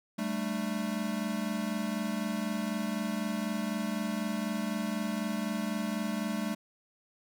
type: chord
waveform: square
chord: G suspended second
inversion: none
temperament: equal with one note detuned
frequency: 196 / 220 / 298.8 Hz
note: G3 / A3 / D4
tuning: 0 / 0 / +30 cents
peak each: -36 / -34 / -40 dBFS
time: 0.18-6.55 s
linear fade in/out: 10 ms
effects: none